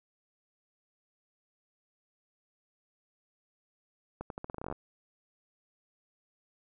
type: accelerating click train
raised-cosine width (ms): 1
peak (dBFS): -24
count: 14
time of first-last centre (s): 4.21-4.725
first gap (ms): 92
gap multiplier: 0.84
effects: none